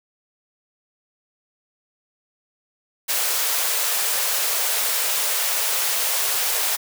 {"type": "high-pass noise", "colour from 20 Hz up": "white", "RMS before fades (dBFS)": -22, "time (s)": [3.08, 6.77], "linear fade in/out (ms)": 20, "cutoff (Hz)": 430, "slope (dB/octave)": 48, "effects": []}